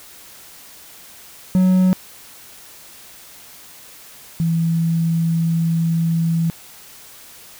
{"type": "tone pair in turn", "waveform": ["triangle", "sine"], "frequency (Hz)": [185, 165.31], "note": ["F#3", "E3"], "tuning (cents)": [0, 5], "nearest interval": "major second", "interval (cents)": 195, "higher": "first", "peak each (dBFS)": [-9, -15], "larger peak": "first", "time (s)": [[1.55, 1.93], [4.4, 6.5]], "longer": "second", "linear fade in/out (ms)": 0, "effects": ["white hiss -42 dBFS RMS until 7.59 s"]}